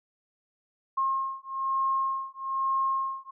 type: beating tone pair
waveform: sine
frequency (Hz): 1072 / 1073.1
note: C6 / C6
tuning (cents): +42 / +43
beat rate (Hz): 1.1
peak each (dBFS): -29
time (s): 0.97-3.31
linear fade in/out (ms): 10
effects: none